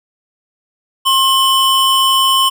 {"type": "tone pair together", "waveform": "square", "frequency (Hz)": [1068, 3002], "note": ["C6", "F#7"], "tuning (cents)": [35, 24], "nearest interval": "octave + tritone", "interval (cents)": 1789, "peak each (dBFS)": -13, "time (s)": [1.05, 2.5], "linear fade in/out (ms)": 20, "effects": []}